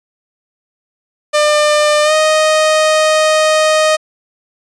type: tone with pitch glide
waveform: sawtooth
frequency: 599 to 622.3 Hz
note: D5 to D#5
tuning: +34 to 0 cents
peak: -5 dBFS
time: 1.33-3.97 s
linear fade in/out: 20 ms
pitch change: +66 cents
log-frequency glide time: 2.03-2.13 s
effects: resampled to 22050 Hz